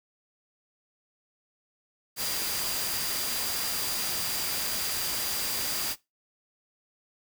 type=tone in noise; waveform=sine; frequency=4781 Hz; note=D8; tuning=30 cents sharp; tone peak=-36 dBFS; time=2.16-5.96 s; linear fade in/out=50 ms; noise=white; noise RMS=-31 dBFS; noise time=2.16-5.96 s; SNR=-8 dB; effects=noise-tail reverb RT60 0.2 s tail -19 dB re dry